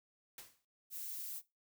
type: noise with exponential decay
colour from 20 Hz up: white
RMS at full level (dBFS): -48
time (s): 0.38-0.65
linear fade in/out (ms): 2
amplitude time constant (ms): 57
type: noise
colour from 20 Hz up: violet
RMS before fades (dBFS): -44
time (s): 0.9-1.42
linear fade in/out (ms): 50
effects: noise-tail reverb RT60 0.2 s tail -17 dB re dry